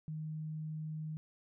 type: tone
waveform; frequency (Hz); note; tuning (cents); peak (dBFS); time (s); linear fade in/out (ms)
sine; 155.6; D#3; 0; -38; 0.08-1.17; 0
effects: none